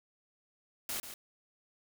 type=noise with echo; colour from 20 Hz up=white; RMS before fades=-37 dBFS; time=0.89-1 s; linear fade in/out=2 ms; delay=140 ms; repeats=1; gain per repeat=-9 dB; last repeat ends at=1.14 s; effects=none